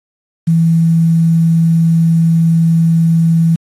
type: tone with quantisation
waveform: sine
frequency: 164.81 Hz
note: E3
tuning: in tune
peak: -7 dBFS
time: 0.47-3.56 s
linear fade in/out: 10 ms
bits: 6
effects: AAC 32 kbps